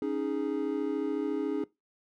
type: chord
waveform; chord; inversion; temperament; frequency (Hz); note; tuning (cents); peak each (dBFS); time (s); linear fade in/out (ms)
triangle; C# suspended second; none; equal; 277.2 / 311.1 / 415.3; C#4 / D#4 / G#4; 0 / 0 / 0; -31; 0.02-1.64; 2
effects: noise-tail reverb RT60 0.2 s tail -20 dB re dry